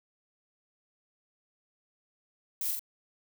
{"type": "noise with echo", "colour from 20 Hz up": "violet", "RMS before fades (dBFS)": -33, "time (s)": [2.61, 2.71], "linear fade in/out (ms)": 2, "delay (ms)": 42, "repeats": 2, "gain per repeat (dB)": -2, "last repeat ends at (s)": 2.794, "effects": []}